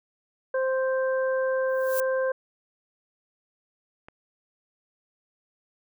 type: harmonic tone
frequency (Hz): 523.3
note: C5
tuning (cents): 0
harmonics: 1 / 2 / 3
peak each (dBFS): -23 / -35 / -33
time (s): 0.54-2.32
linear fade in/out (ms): 5
type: noise with exponential growth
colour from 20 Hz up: violet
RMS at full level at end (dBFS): -29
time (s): 1.68-2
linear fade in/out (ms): 0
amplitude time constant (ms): 69
type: click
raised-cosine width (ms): 0.5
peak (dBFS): -29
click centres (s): 4.085
effects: none